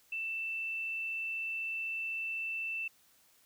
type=tone; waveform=sine; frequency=2664 Hz; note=E7; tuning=18 cents sharp; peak=-34 dBFS; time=0.12-2.88 s; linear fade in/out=5 ms; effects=white hiss -66 dBFS RMS until 3.45 s